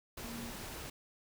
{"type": "tone in noise", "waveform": "sine", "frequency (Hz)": 233.4, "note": "A#3", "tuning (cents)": 2, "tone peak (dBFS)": -44, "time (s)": [0.24, 0.51], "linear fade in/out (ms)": 5, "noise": "pink", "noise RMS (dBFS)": -45, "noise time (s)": [0.17, 0.9], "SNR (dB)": -2, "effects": []}